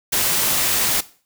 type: noise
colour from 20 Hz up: white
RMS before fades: -19 dBFS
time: 0.12-1.01 s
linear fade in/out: 10 ms
effects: noise-tail reverb RT60 0.4 s tail -17 dB re dry